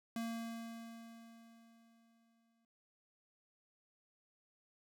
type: tone with exponential decay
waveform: square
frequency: 229.3 Hz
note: A#3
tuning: 28 cents flat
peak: -38 dBFS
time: 0.16-2.65 s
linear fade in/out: 2 ms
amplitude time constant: 540 ms
effects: none